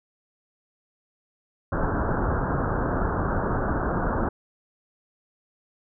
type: low-pass noise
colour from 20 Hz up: pink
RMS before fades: -25 dBFS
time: 1.72-4.29 s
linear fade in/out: 5 ms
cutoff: 1600 Hz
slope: 96 dB/octave
effects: none